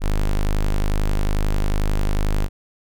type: tone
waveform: square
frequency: 25.58 Hz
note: G#0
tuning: 25 cents flat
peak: -17 dBFS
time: 0-2.49 s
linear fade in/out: 50 ms
effects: none